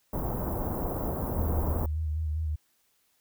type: band-stop noise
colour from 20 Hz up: pink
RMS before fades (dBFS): -31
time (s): 0.13-1.86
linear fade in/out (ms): 5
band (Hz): 970 to 16000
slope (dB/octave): 24
type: tone with vibrato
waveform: sine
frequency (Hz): 77.9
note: D#2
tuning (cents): +3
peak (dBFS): -27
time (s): 1.36-2.56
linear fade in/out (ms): 10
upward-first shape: square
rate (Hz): 5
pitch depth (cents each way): 37
effects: white hiss -70 dBFS RMS until 3.2 s